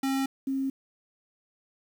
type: tone pair in turn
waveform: square / sine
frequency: 269.3 / 269.3 Hz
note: C#4 / C#4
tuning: -50 / -50 cents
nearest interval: unison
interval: 0 cents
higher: neither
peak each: -26 dBFS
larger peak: neither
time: 0.03-0.26 / 0.47-0.7 s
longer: neither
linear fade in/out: 5 ms
effects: 9-bit